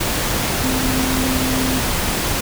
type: tone in noise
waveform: sine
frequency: 259.1 Hz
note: C4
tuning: 17 cents flat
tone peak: -20 dBFS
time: 0.63-1.8 s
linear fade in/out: 10 ms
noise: pink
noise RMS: -20 dBFS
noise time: 0-2.41 s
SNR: -3 dB
effects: none